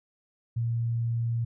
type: tone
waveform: sine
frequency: 116.54 Hz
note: A#2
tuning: in tune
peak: -25 dBFS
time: 0.56-1.45 s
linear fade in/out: 10 ms
effects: none